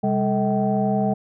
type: tone cluster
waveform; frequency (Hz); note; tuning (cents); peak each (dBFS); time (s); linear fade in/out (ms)
sine; 130.7 / 202.3 / 439.6 / 639 / 765; C3 / G#3 / A4 / D#5 / G5; -1 / -45 / -2 / +46 / -42; -28 / -20 / -27 / -26 / -25; 0.03-1.14; 10
effects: tanh soft clip ceiling -8 dBFS